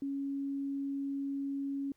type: tone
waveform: sine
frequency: 277.2 Hz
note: C#4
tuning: in tune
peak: -33 dBFS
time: 0.02-1.92 s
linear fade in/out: 2 ms
effects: pink hiss -74 dBFS RMS until 1.96 s